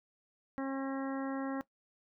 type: harmonic tone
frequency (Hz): 270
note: C#4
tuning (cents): -45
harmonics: 1 / 2 / 3 / 4 / 5 / 6 / 7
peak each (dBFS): -35 / -41 / -45 / -47 / -49 / -51 / -52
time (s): 0.58-1.61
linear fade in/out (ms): 0
effects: noise-tail reverb RT60 0.1 s tail -18 dB re dry